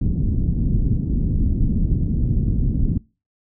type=low-pass noise; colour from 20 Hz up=pink; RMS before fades=-19 dBFS; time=0.01-2.98 s; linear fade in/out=5 ms; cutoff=250 Hz; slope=24 dB/octave; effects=noise-tail reverb RT60 0.3 s tail -23 dB re dry